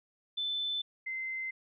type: tone pair in turn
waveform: sine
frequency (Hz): 3520 / 2070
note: A7 / C7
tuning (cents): 0 / -19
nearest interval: major sixth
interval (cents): 919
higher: first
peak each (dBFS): -31 / -34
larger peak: first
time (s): 0.37-0.82 / 1.06-1.51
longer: neither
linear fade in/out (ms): 10
effects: none